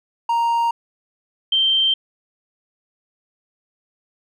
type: tone pair in turn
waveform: triangle / sine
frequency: 932.3 / 3136 Hz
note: A#5 / G7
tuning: 0 / 0 cents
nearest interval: octave + major sixth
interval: 2100 cents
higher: second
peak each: -14 dBFS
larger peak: neither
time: 0.29-0.71 / 1.52-1.94 s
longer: neither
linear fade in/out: 5 ms
effects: none